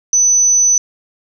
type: tone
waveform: sine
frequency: 6000 Hz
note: F#8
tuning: 23 cents sharp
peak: -8 dBFS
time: 0.13-0.78 s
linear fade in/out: 2 ms
effects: none